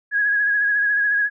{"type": "tone with vibrato", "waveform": "sine", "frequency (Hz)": 1661.2, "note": "G#6", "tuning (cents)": 0, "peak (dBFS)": -16, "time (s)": [0.11, 1.3], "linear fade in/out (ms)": 50, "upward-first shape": "triangle", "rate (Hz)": 14, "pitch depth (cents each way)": 44, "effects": []}